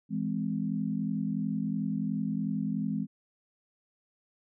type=chord; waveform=sine; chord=E augmented; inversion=none; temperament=equal with one note detuned; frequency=164.81 / 207.7 / 258.5 Hz; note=E3 / G#3 / B#3; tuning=0 / 0 / -21 cents; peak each=-34 / -31 / -34 dBFS; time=0.09-3.07 s; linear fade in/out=50 ms; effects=none